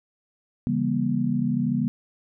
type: chord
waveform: sine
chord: C# diminished seventh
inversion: none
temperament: just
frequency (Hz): 138.59 / 166.31 / 199.57 / 239.5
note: C#3 / E3 / G3 / Bb3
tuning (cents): 0 / +16 / +31 / +47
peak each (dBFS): -28 / -30 / -27 / -24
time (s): 0.67-1.88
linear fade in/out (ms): 0
effects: none